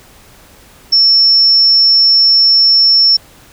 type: tone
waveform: sine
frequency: 5400 Hz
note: E8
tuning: 41 cents sharp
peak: -5 dBFS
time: 0.92-3.17 s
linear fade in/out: 10 ms
effects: pink hiss -42 dBFS RMS until 3.52 s